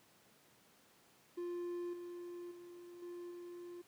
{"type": "tone with level steps", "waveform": "triangle", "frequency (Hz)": 350, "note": "F4", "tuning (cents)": 4, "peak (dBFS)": [-37, -43, -49, -43, -45], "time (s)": [1.37, 3.82], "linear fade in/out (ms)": 10, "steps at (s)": [1.93, 2.51, 3.02, 3.31], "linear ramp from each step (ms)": 5, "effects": ["pink hiss -67 dBFS RMS until 3.87 s", "high-pass 150 Hz 12 dB/octave"]}